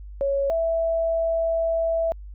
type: tone pair in turn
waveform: sine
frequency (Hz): 554.4 / 659.3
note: C#5 / E5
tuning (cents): 0 / 0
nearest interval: minor third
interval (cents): 300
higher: second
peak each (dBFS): -20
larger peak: neither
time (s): 0.21-0.5 / 0.5-2.12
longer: second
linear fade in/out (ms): 0
effects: added 50 Hz sine -36 dBFS peak until 2.34 s